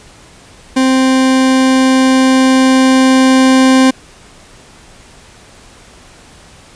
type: tone with level ramp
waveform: 40% pulse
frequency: 261.6 Hz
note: C4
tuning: in tune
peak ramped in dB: -7 to -4 dBFS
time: 0.76-3.91 s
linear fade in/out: 10 ms
effects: pink hiss -40 dBFS RMS until 6.75 s + resampled to 22050 Hz